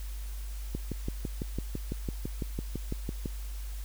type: click train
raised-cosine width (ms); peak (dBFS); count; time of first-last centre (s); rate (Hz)
3; -20; 16; 0.75-3.258; 5.98
effects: added 50 Hz sine -35 dBFS peak until 3.84 s + white hiss -51 dBFS RMS until 3.84 s